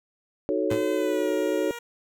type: chord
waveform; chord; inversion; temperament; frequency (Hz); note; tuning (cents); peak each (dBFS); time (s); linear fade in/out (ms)
sine; D# half-diminished seventh; none; equal; 311.1 / 370 / 440 / 554.4; D#4 / F#4 / A4 / C#5; 0 / 0 / 0 / 0; -28; 0.49-1.71; 0
type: tone with pitch glide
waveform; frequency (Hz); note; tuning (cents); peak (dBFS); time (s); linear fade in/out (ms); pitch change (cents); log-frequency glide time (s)
10% pulse; 510 to 473.1; C5 to A#4; -44 to +26; -27; 0.7-1.79; 5; -130; 0.95-1.32
type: tone with exponential decay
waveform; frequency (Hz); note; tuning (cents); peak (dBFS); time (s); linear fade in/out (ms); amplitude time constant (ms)
sawtooth; 110; A2; 0; -22; 0.71-0.87; 5; 33
effects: none